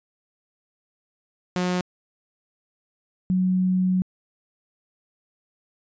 sawtooth / sine tone pair in turn, 180.4 / 184.72 Hz, F#3 / F#3, -44 / -3 cents, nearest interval unison, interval 41 cents, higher second, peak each -18 dBFS, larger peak neither, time 1.56-1.81 / 3.3-4.02 s, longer second, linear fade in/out 0 ms, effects resampled to 16000 Hz

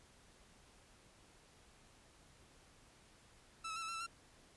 sawtooth tone with pitch steps, 1320 / 1293 / 1347 / 1308 / 1349 / 1322 / 1368 Hz, E6 / E6 / E6 / E6 / E6 / E6 / F6, +2 / -34 / +37 / -14 / +40 / +5 / -36 cents, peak -38 dBFS, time 3.64-4.067 s, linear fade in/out 10 ms, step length 61 ms, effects pink hiss -65 dBFS RMS until 4.56 s + resampled to 24000 Hz

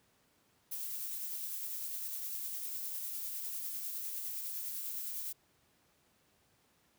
violet noise with tremolo, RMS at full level -39 dBFS, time 0.71-5.33 s, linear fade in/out 10 ms, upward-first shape triangle, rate 9.9 Hz, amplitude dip 30%, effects pink hiss -71 dBFS RMS until 6.98 s + high-pass 80 Hz 12 dB/octave

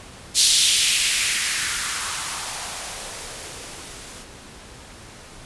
violet noise with band-pass filter sweep, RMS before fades -23 dBFS, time 0.34-4.26 s, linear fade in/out 50 ms, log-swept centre 4200 to 230 Hz, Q 2.1, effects pink hiss -42 dBFS RMS until 5.45 s + resampled to 24000 Hz

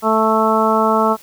harmonic tone, 220 Hz, A3, in tune, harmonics 1 / 2 / 3 / 4 / 5 / 6, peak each -19 / -19 / -19 / -19 / -19 / -19 dBFS, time 0.02-1.17 s, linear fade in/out 50 ms, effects white hiss -44 dBFS RMS until 1.22 s

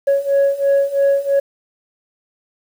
sine beating tone pair, 554.4 / 557.4 Hz, C#5 / C#5, 0 / +9 cents, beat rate 3 Hz, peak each -15 / -13 dBFS, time 0.07-1.4 s, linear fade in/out 10 ms, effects tanh soft clip ceiling -9 dBFS + 7-bit

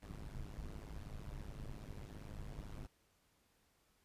brown noise with amplitude modulation, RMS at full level -44 dBFS, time 0.02-2.87 s, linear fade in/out 5 ms, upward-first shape sine, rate 104 Hz, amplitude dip 95%, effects pink hiss -75 dBFS RMS until 4.04 s + resampled to 32000 Hz

